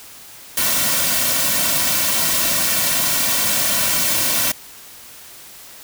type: noise with comb filter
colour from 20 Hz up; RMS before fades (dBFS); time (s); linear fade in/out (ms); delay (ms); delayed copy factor
white; -18; 0.57-4.52; 5; 2.4; -0.65
effects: white hiss -40 dBFS RMS until 5.83 s